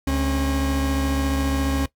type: tone pair together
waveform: 40% pulse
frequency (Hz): 71.34 / 271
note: D2 / C#4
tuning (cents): -50 / -39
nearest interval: octave + major seventh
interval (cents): 2311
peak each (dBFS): -22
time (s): 0.07-1.86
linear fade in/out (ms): 5
effects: noise-tail reverb RT60 0.1 s tail -18 dB re dry

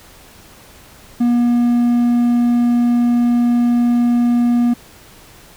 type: tone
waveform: triangle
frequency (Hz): 239.9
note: A#3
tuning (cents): +50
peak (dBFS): -9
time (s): 1.2-4.74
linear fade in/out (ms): 10
effects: pink hiss -43 dBFS RMS until 5.56 s

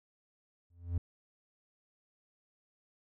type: tone with exponential growth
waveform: triangle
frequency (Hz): 86.2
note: F2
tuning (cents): -22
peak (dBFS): -25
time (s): 0.7-0.98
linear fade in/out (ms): 5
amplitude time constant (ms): 59
effects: none

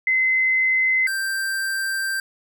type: tone pair in turn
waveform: sine / square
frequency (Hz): 2052 / 1571.9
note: C7 / G6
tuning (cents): -34 / +4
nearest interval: perfect fourth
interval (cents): 462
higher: first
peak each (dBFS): -16 / -23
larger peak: first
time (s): 0.07-1.07 / 1.07-2.2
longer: second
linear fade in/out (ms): 2
effects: none

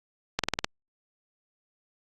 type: slowing click train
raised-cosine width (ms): 0.2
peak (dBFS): -7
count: 6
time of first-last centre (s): 0.39-0.645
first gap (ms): 47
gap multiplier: 1.04
effects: Opus 48 kbps

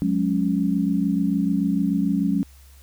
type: chord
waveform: sine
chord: F# suspended second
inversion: none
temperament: equal with one note detuned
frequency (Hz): 180.88 / 207.7 / 277.2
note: F#3 / G#3 / C#4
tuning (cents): -39 / 0 / 0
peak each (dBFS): -23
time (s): 0.02-2.43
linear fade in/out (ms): 0
effects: added 68 Hz sine -46 dBFS peak until 2.82 s + white hiss -55 dBFS RMS until 2.82 s

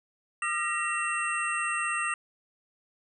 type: tone cluster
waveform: sine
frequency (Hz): 1215 / 1371 / 1896 / 2715 / 8470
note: D#6 / F6 / A#6 / F7 / C9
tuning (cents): -42 / -32 / +29 / -50 / +20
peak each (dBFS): -32 / -36 / -33 / -32 / -37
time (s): 0.42-2.14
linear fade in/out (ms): 2
effects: none

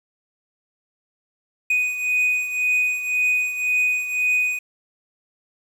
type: beating tone pair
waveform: triangle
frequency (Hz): 2489 / 2490.9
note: D#7 / D#7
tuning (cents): 0 / +1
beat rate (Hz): 1.9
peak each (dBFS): -18 / -24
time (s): 1.7-4.59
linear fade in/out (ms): 5
effects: 8-bit

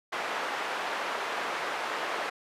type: band-pass noise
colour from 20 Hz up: white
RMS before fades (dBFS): -33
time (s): 0.12-2.3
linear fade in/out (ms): 10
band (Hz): 470 to 1600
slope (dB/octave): 12
effects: resampled to 32000 Hz

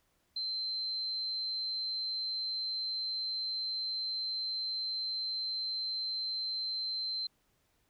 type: tone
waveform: sine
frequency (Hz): 4105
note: C8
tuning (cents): -34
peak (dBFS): -33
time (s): 0.36-7.27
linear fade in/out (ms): 5
effects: pink hiss -74 dBFS RMS until 7.89 s

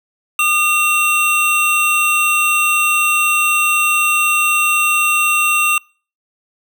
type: tone pair together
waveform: square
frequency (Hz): 1215 / 2728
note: D#6 / F7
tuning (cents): -42 / -41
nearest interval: octave + major second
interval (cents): 1401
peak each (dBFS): -18 / -14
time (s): 0.39-5.78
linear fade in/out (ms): 2
effects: noise-tail reverb RT60 0.4 s tail -26 dB re dry

